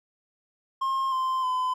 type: tone with pitch steps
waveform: triangle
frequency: 1068 / 1041.8 / 1016.2 Hz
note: C6 / C6 / B5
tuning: +35 / -8 / +49 cents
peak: -22 dBFS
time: 0.81-1.74 s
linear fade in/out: 10 ms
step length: 310 ms
effects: none